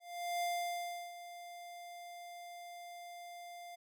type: tone with ADSR envelope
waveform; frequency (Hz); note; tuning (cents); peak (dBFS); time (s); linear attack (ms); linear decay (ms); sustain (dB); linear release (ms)
square; 698.5; F5; 0; -34; 0-3.76; 420; 700; -14; 14
effects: none